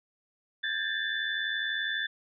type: tone cluster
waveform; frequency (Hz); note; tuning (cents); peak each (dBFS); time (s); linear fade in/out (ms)
sine; 1594 / 1706 / 1786 / 3505; G6 / G#6 / A6 / A7; +28 / +46 / +25 / -7; -36 / -34 / -34 / -34; 0.63-2.07; 10
effects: none